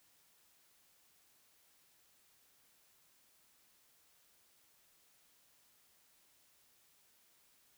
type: silence
effects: white hiss -70 dBFS RMS until 7.77 s